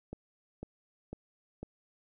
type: click train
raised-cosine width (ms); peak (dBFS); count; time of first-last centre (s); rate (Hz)
2; -27; 4; 0.13-1.63; 2
effects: none